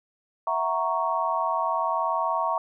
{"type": "chord", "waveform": "sine", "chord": "F# dominant seventh", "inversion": "third", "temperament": "equal", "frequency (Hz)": [659.3, 740, 932.3, 1108.7], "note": ["E5", "F#5", "A#5", "C#6"], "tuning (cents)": [0, 0, 0, 0], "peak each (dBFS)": [-29, -32, -27, -27], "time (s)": [0.47, 2.58], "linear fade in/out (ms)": 2, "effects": []}